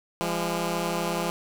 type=tone pair together; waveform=10% pulse; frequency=170.79 / 203.1 Hz; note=F3 / G#3; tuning=-38 / -38 cents; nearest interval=minor third; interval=300 cents; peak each=-19 / -22 dBFS; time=0.21-1.3 s; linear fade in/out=0 ms; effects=7-bit